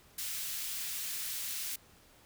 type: high-pass noise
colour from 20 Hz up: white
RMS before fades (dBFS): -38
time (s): 0.18-1.76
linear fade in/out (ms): 5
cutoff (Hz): 2000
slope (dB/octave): 12
effects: pink hiss -61 dBFS RMS until 2.25 s